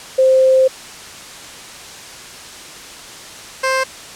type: tone pair in turn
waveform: sine / 15% pulse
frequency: 523.3 / 526.1 Hz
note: C5 / C5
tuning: 0 / +9 cents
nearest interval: unison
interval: 9 cents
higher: second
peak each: -8 dBFS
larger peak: neither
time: 0.18-0.68 / 3.63-3.84 s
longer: first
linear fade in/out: 10 ms
effects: white hiss -34 dBFS RMS until 4.15 s + low-pass 8000 Hz 12 dB/octave